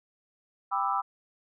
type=chord; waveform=sine; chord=E minor seventh; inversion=first; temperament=just; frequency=791.1 / 988.9 / 1186.7 / 1318.5 Hz; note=G5 / B5 / D6 / E6; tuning=+16 / +2 / +18 / 0 cents; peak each=-31 dBFS; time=0.71-1.02 s; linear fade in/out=20 ms; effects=none